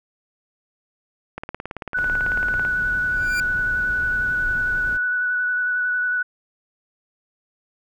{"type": "click train", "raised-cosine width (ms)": 0.5, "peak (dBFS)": -15, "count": 24, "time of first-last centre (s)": [1.38, 2.651], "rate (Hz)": 18.1}
{"type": "tone with vibrato", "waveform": "sine", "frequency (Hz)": 1480, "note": "F#6", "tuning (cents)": 0, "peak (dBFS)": -19, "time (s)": [1.94, 6.23], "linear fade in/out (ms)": 10, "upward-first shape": "square", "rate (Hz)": 11, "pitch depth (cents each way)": 12}
{"type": "noise", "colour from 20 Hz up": "brown", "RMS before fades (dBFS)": -33, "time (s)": [1.96, 4.98], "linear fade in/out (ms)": 20}
{"type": "tone with exponential growth", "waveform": "20% pulse", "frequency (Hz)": 2372, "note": "D7", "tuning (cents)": 17, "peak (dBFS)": -20, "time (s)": [3.07, 3.4], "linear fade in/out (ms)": 1, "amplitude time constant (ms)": 70}
{"effects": []}